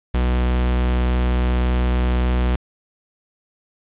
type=tone; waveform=45% pulse; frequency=61.74 Hz; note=B1; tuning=in tune; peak=-16 dBFS; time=0.14-2.56 s; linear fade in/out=5 ms; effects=resampled to 8000 Hz + 7-bit